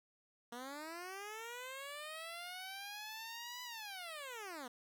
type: linear two-way sweep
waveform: 10% pulse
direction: up then down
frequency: 233.1 to 996 to 233.1 Hz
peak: -37 dBFS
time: 0.52-4.68 s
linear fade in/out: 5 ms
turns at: 3.63 s
effects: none